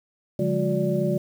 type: tone cluster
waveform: sine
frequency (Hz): 144.2 / 177.7 / 206.2 / 362.2 / 581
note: D3 / F3 / G#3 / F#4 / D5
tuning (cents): -31 / +30 / -12 / -37 / -19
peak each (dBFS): -27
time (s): 0.39-1.18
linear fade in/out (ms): 5
effects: 8-bit